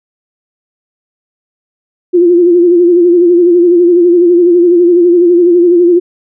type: tone with vibrato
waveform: sine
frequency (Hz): 349.2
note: F4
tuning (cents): 0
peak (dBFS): -3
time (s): 2.13-6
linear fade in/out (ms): 20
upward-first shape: sine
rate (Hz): 12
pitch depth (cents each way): 56
effects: none